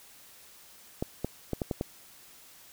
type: clicks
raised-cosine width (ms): 2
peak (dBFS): -16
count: 6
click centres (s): 1.025 / 1.246 / 1.533 / 1.618 / 1.712 / 1.811
effects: white hiss -54 dBFS RMS until 2.72 s